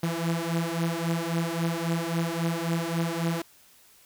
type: beating tone pair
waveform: sawtooth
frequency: 165.2 / 168.9 Hz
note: E3 / E3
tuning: +4 / +42 cents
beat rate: 3.7 Hz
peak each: -25 dBFS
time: 0.03-3.42 s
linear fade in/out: 5 ms
effects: white hiss -57 dBFS RMS until 4.05 s